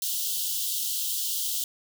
white high-pass noise, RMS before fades -29 dBFS, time 0.02-1.64 s, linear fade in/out 2 ms, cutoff 2900 Hz, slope 96 dB/octave, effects none

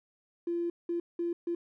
triangle tone bursts at uneven times, 342.8 Hz, F4, 32 cents flat, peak -25 dBFS, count 4, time 0.47-0.7 / 0.89-1 / 1.19-1.33 / 1.47-1.55 s, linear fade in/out 5 ms, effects tanh soft clip ceiling -27 dBFS

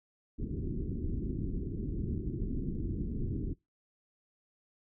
pink low-pass noise, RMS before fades -35 dBFS, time 0.38-3.54 s, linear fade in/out 20 ms, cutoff 370 Hz, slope 48 dB/octave, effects noise-tail reverb RT60 0.2 s tail -22 dB re dry

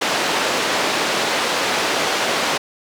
pink band-pass noise, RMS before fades -20 dBFS, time 0.01-2.58 s, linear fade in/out 10 ms, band 390 to 5400 Hz, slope 12 dB/octave, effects none

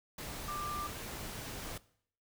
sine tone in noise, 1186 Hz, D6, 17 cents sharp, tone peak -37 dBFS, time 0.48-0.87 s, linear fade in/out 5 ms, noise pink, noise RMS -43 dBFS, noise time 0.18-1.78 s, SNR +3 dB, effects noise-tail reverb RT60 0.6 s tail -19 dB re dry

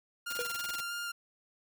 sawtooth tone with vibrato, 1400 Hz, F6, 4 cents sharp, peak -32 dBFS, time 0.26-1.12 s, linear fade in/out 10 ms, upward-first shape square, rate 3.1 Hz, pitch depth 9 cents each way
white noise bursts, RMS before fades -40 dBFS, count 11, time 0.3-0.808 s, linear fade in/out 5 ms, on 28 ms, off 20 ms
square tone with exponential decay, 484 Hz, B4, 35 cents flat, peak -31 dBFS, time 0.39-0.54 s, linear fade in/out 1 ms, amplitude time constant 31 ms
effects none

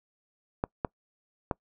clicks, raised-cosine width 1 ms, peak -13 dBFS, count 3, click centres 0.639 / 0.848 / 1.512 s, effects noise-tail reverb RT60 0.1 s tail -26 dB re dry

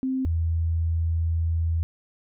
sine tone pair in turn, 261.7 / 82.43 Hz, C4 / E2, 0 / 0 cents, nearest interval octave + minor sixth, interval 2000 cents, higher first, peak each -23 / -21 dBFS, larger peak second, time 0.03-0.25 / 0.25-1.83 s, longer second, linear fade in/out 0 ms, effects none

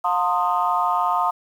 sine tone cluster, 713 / 903 / 1049 / 1241 Hz, F5 / A5 / C6 / D#6, +36 / +45 / +4 / -5 cents, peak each -23 dBFS, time 0.04-1.31 s, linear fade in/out 10 ms, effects tanh soft clip ceiling -8 dBFS + 8-bit

